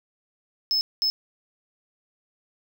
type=tone bursts at uneven times; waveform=triangle; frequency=5210 Hz; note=E8; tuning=21 cents flat; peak=-19 dBFS; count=2; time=0.71-0.81 / 1.02-1.1 s; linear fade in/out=0 ms; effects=none